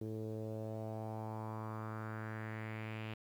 sawtooth tone with low-pass filter sweep, 109.6 Hz, A2, 6 cents flat, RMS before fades -43 dBFS, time 0.01-3.14 s, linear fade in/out 5 ms, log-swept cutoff 390 to 2800 Hz, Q 3.4, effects 11-bit

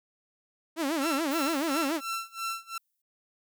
sawtooth tone with vibrato, 300 Hz, D4, 37 cents sharp, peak -23 dBFS, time 0.76-2.01 s, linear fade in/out 50 ms, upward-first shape sine, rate 7 Hz, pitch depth 200 cents each way
sawtooth tone with tremolo, 1346 Hz, E6, 36 cents sharp, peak -26 dBFS, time 1.01-2.78 s, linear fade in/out 5 ms, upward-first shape sine, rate 2.9 Hz, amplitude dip 95%
violet noise with exponential decay, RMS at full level -41 dBFS, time 1.31-3.02 s, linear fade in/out 5 ms, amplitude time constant 370 ms
effects none

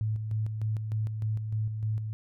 sine tone with tremolo, 108.6 Hz, A2, 22 cents flat, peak -26 dBFS, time 0.01-2.13 s, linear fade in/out 0 ms, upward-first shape square, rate 3.3 Hz, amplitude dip 45%, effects none

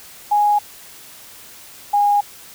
sine tone pair in turn, 829 / 819 Hz, G#5 / G#5, -3 / -24 cents, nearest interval unison, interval 21 cents, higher first, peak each -12 dBFS, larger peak neither, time 0.31-0.59 / 1.93-2.21 s, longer neither, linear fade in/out 10 ms, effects white hiss -41 dBFS RMS until 2.54 s

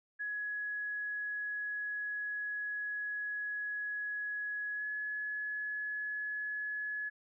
sine tone with pitch glide, 1680 to 1697.6 Hz, G#6 to G#6, +19 to +38 cents, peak -35 dBFS, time 0.19-7.1 s, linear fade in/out 20 ms, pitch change +19 cents, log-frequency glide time 4.75-4.84 s, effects none

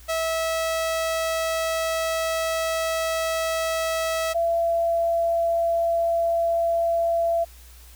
sawtooth / sine tone pair in turn, 650 / 674 Hz, E5 / E5, -24 / +38 cents, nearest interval minor second, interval 62 cents, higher second, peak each -19 / -19 dBFS, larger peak neither, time 0.08-4.34 / 4.34-7.45 s, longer first, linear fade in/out 20 ms, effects added 60 Hz sine -45 dBFS peak until 7.95 s + white hiss -51 dBFS RMS until 7.95 s

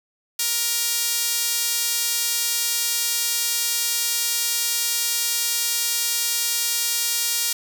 sawtooth tone with high-pass filter, 470 Hz, A#4, 14 cents sharp, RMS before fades -23 dBFS, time 0.39-7.53 s, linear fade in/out 5 ms, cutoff 5100 Hz, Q 0.68, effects none

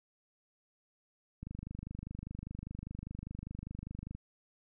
click train, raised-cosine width 5 ms, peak -30 dBFS, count 69, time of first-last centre 1.43-4.15 s, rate 25 Hz, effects none

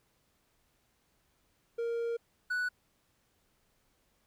triangle tone pair in turn, 466.2 / 1480.1 Hz, A#4 / F#6, 0 / 0 cents, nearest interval octave + minor sixth, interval 2000 cents, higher second, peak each -29 / -28 dBFS, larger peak second, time 1.78-2.17 / 2.5-2.69 s, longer first, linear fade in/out 10 ms, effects pink hiss -73 dBFS RMS until 4.26 s

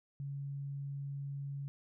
sine tone, 140 Hz, C#3, 18 cents sharp, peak -38 dBFS, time 0.2-1.68 s, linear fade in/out 0 ms, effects none

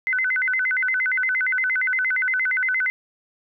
sine tone with vibrato, 1760 Hz, A6, in tune, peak -19 dBFS, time 0.07-2.9 s, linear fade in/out 0 ms, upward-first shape square, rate 8.6 Hz, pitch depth 270 cents each way, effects none

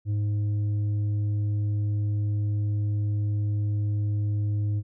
triangle tone with tanh clipping, 103.83 Hz, G#2, in tune, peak -24 dBFS, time 0.05-4.83 s, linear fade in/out 50 ms, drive 9 dB, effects none

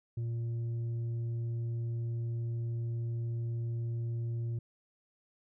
sine tone with tanh clipping, 116.6 Hz, A#2, 1 cent sharp, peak -33 dBFS, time 0.17-4.59 s, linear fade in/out 5 ms, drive 4 dB, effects none

